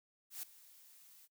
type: noise with ADSR envelope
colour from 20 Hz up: blue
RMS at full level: -42 dBFS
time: 0.3-1.28 s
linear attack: 130 ms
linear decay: 4 ms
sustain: -19 dB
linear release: 37 ms
effects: noise-tail reverb RT60 0.1 s tail -21 dB re dry